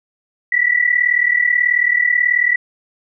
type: tone pair together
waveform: sine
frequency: 1937.1 / 1975.5 Hz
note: B6 / B6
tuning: -34 / 0 cents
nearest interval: unison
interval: 34 cents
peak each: -15 dBFS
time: 0.52-2.56 s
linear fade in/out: 5 ms
effects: none